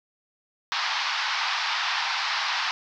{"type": "band-pass noise", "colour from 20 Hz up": "pink", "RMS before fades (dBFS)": -27, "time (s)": [0.72, 2.71], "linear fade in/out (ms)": 0, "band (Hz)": [820, 5300], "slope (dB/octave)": 48, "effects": []}